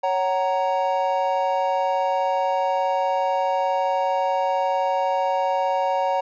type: chord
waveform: triangle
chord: F# major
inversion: second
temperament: equal with one note detuned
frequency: 554.4 / 751.2 / 932.3 Hz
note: C#5 / F#5 / A#5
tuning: 0 / +26 / 0 cents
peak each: -22 dBFS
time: 0.03-6.21 s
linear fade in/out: 10 ms
effects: resampled to 16000 Hz